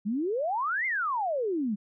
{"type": "exponential two-way sweep", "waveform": "sine", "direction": "up then down", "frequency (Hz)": [193.4, 2157, 193.4], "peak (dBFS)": -26, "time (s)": [0.05, 1.76], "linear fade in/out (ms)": 20, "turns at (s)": 0.86, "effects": []}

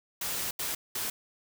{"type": "noise bursts at uneven times", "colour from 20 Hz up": "white", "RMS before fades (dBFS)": -33, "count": 3, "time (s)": [[0.21, 0.51], [0.59, 0.75], [0.95, 1.1]], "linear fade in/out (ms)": 5, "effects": []}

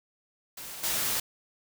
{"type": "noise with level steps", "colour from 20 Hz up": "white", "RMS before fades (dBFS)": [-41, -29], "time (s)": [0.57, 1.2], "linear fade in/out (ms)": 5, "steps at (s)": 0.83, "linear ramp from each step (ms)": 10, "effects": []}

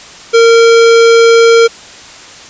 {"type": "tone", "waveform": "square", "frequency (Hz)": 460.6, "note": "A#4", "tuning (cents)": -21, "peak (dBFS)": -3, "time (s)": [0.33, 1.68], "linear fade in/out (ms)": 20, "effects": ["white hiss -32 dBFS RMS until 2.49 s", "resampled to 16000 Hz"]}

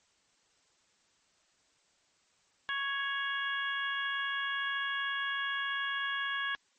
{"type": "harmonic tone with a mistuned harmonic", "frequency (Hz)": 554.4, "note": "C#5", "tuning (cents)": 0, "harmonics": [2, 3, 4, 5, 6], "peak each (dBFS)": [-38, -33, -45, -42, -41], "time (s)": [2.69, 6.55], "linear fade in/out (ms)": 0, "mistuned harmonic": 5, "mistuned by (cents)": 27, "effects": ["white hiss -70 dBFS RMS until 6.78 s", "MP3 32 kbps"]}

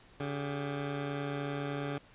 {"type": "tone pair together", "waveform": "15% pulse", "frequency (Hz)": [142.84, 398.8], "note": ["D3", "G4"], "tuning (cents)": [-48, 30], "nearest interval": "octave + tritone", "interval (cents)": 1778, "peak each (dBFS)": [-28, -37], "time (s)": [0.2, 1.98], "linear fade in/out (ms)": 2, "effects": ["pink hiss -59 dBFS RMS until 2.14 s", "resampled to 8000 Hz"]}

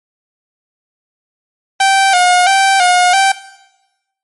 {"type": "tone with vibrato", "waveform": "sawtooth", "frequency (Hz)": 748, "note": "F#5", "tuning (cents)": 19, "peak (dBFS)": -4, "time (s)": [1.8, 3.32], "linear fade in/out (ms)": 5, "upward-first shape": "square", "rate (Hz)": 1.5, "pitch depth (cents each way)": 69, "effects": ["noise-tail reverb RT60 1.0 s tail -18 dB re dry", "MP3 48 kbps"]}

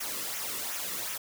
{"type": "noise with flanger", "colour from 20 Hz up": "white", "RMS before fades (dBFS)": -35, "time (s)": [0, 1.18], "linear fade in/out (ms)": 10, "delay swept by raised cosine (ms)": [0.22, 1.32], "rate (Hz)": 2.7, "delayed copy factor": -0.6, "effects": []}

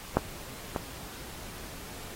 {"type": "clicks", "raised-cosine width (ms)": 1, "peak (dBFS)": [-7, -15], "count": 2, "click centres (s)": [0.17, 0.762], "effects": ["pink hiss -44 dBFS RMS until 2.15 s", "AAC 48 kbps"]}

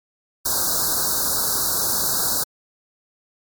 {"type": "band-stop noise", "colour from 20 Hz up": "white", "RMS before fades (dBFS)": -21, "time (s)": [0.45, 2.44], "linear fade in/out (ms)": 10, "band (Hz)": [1600, 3900], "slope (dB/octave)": 96, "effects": ["MP3 96 kbps"]}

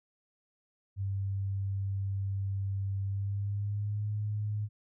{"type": "tone with pitch glide", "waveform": "sine", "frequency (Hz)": [98, 105.03], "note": ["G2", "G#2"], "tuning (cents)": [0, 20], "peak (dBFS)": -30, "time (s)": [0.96, 4.69], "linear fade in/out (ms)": 50, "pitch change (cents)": 120, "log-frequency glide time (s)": [3.03, 4.09], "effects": []}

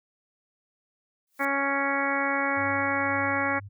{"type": "noise with exponential growth", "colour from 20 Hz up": "blue", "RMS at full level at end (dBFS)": -43, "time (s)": [1.27, 1.45], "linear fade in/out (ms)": 2, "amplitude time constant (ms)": 39}
{"type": "harmonic tone", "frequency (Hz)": 277.6, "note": "C#4", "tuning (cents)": 3, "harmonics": [1, 2, 3, 4, 5, 6, 7, 8], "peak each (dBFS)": [-32, -32, -32, -32, -32, -32, -32, -32], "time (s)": [1.39, 3.6], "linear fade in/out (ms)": 20}
{"type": "tone with tremolo", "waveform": "sine", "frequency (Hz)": 100.2, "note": "G2", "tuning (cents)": 38, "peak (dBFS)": -37, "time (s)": [2.56, 3.69], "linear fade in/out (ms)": 20, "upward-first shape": "sine", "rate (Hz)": 1.9, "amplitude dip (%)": 50}
{"effects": []}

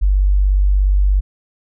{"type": "tone", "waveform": "sine", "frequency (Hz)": 48.5, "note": "G1", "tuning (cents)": -18, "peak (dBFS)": -10, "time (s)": [0.01, 1.21], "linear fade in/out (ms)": 20, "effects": []}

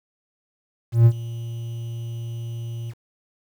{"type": "tone with ADSR envelope", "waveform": "triangle", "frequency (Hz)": 116.54, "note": "A#2", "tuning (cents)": 0, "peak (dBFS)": -6, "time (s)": [0.92, 2.94], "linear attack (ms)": 140, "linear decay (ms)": 62, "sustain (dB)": -20, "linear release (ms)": 48, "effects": ["8-bit"]}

